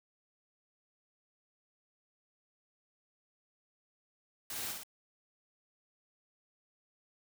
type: noise with echo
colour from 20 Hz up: white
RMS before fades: -41 dBFS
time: 4.5-4.72 s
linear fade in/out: 2 ms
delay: 57 ms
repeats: 2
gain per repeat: -3 dB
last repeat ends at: 4.834 s
effects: none